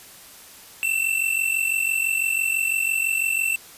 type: tone pair together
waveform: square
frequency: 2659 / 2705 Hz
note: E7 / E7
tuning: +14 / +44 cents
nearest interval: unison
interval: 30 cents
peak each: -24 dBFS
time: 0.83-3.56 s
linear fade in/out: 0 ms
effects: white hiss -45 dBFS RMS until 3.77 s + resampled to 32000 Hz